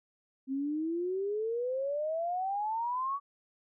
sine exponential sweep, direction up, 261.6 to 1143 Hz, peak -30 dBFS, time 0.47-3.2 s, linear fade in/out 50 ms, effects none

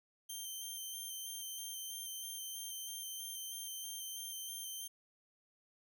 10% pulse tone with vibrato, 3133 Hz, G7, 2 cents flat, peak -35 dBFS, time 0.29-4.88 s, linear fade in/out 10 ms, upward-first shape square, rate 3.1 Hz, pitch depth 15 cents each way, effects none

